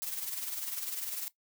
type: noise with tremolo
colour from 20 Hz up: blue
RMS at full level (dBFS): -35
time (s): 0.02-1.28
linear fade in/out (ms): 0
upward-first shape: sine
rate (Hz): 20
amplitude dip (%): 55
effects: noise-tail reverb RT60 0.1 s tail -17 dB re dry